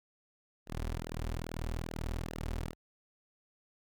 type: tone with flanger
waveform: sawtooth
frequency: 40.3 Hz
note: E1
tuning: 38 cents flat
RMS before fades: -38 dBFS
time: 0.66-2.75 s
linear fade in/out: 50 ms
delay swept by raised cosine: 0.84 to 6.64 ms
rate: 2.4 Hz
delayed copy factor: -0.85
effects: none